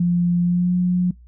sine tone with pitch glide, 174.61 to 179.52 Hz, F3 to F3, 0 to +48 cents, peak -15 dBFS, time 0-1.11 s, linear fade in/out 5 ms, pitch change +48 cents, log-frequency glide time 0.42-0.74 s, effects noise-tail reverb RT60 0.2 s tail -25 dB re dry + added 60 Hz sine -43 dBFS peak until 1.27 s

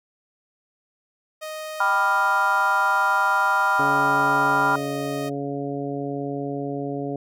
sawtooth tone, 622.3 Hz, D#5, in tune, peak -27 dBFS, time 1.41-5.3 s, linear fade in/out 20 ms
sine chord, G dominant seventh, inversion none, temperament equal with one note detuned, 784 / 987.8 / 1194.5 / 1396.9 Hz, G5 / B5 / D6 / F6, 0 / 0 / +29 / 0 cents, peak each -25 / -22 / -27 / -21 dBFS, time 1.8-4.76 s, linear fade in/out 5 ms
harmonic tone, 140.8 Hz, C#3, 27 cents sharp, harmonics 1 / 2 / 3 / 4 / 5, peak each -33 / -29 / -31 / -35 / -35 dBFS, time 3.79-7.16 s, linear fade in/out 2 ms
effects none

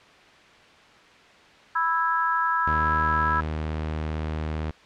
harmonic tone, 329.6 Hz, E4, in tune, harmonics 3 / 4 / 5, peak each -25 / -24 / -27 dBFS, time 1.75-3.41 s, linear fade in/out 10 ms
sawtooth tone, 77.78 Hz, D#2, in tune, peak -23 dBFS, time 2.67-4.71 s, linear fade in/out 5 ms
effects white hiss -51 dBFS RMS until 4.85 s + low-pass 3000 Hz 12 dB/octave

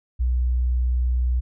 sine tone, 61.74 Hz, B1, in tune, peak -18 dBFS, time 0.19-1.41 s, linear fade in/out 20 ms, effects none

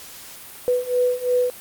sine beating tone pair, 493.9 / 496.8 Hz, B4 / B4, 0 / +10 cents, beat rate 2.9 Hz, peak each -22 / -20 dBFS, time 0.68-1.5 s, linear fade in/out 0 ms, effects white hiss -40 dBFS RMS until 1.6 s + Opus 48 kbps

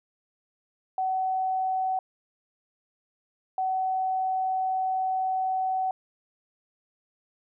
sine tone pair in turn, 754 / 754 Hz, F#5 / F#5, +32 / +32 cents, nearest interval unison, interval 0 cents, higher neither, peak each -24 dBFS, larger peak neither, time 0.98-1.99 / 3.58-5.91 s, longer second, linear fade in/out 2 ms, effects none

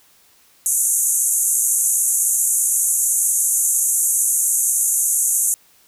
white band-pass noise, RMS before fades -18 dBFS, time 0.66-5.54 s, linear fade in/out 0 ms, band 6400 to 12000 Hz, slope 96 dB/octave, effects white hiss -54 dBFS RMS until 5.87 s

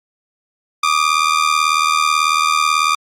sawtooth ring-modulated tone, 1200 Hz, D6, 37 cents sharp, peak -6 dBFS, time 0.83-2.95 s, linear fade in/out 5 ms, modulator 39.1 Hz, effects low-pass 8000 Hz 12 dB/octave + Opus 48 kbps

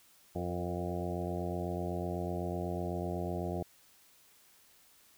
harmonic tone with a mistuned harmonic, 88 Hz, F2, 14 cents sharp, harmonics 1 / 2 / 3 / 4 / 5 / 6 / 7 / 8 / 9, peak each -39 / -39 / -45 / -40 / -44 / -48 / -43 / -43 / -48 dBFS, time 0.35-3.63 s, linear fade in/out 5 ms, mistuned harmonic 5, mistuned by +38 cents, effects white hiss -63 dBFS RMS until 5.17 s

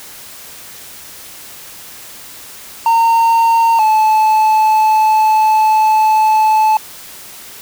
triangle tone pair in turn, 916 / 868.7 Hz, A#5 / A5, -31 / -22 cents, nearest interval minor second, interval 91 cents, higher first, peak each -6 dBFS, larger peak neither, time 2.86-3.79 / 3.79-6.77 s, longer second, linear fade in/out 2 ms, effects white hiss -34 dBFS RMS until 7.61 s

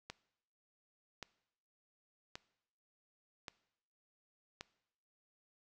click train, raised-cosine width 0.2 ms, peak -26 dBFS, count 5, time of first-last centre 0.1-4.61 s, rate 0.887 Hz, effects noise-tail reverb RT60 0.8 s tail -20 dB re dry

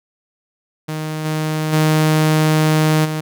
sawtooth tone with level steps, 155.56 Hz, D#3, in tune, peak -18 / -14 / -8 / -16 dBFS, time 0.88-3.21 s, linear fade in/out 10 ms, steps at 1.24 / 1.72 / 3.04 s, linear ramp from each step 20 ms, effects none

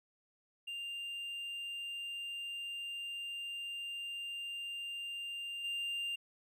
triangle tone with level steps, 2794 Hz, F7, in tune, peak -38 / -34 dBFS, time 0.67-6.16 s, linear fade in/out 10 ms, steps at 5.64 s, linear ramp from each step 5 ms, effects none

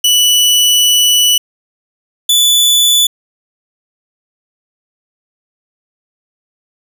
sawtooth tone pair in turn, 2960 / 3472 Hz, F#7 / A7, 0 / -24 cents, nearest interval minor third, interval 276 cents, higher second, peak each -4 dBFS, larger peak neither, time 0.04-1.38 / 2.29-3.07 s, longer first, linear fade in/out 5 ms, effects none

